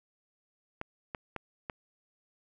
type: clicks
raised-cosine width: 0.5 ms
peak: -21 dBFS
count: 4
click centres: 0.814 / 1.148 / 1.363 / 1.698 s
effects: none